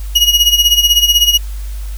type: tone with tremolo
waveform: 35% pulse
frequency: 2892 Hz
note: F#7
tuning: 40 cents flat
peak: -3 dBFS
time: 0.15-1.38 s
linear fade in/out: 10 ms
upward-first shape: sine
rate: 16 Hz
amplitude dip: 75%
effects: added 50 Hz sine -20 dBFS peak until 1.97 s + white hiss -39 dBFS RMS until 1.97 s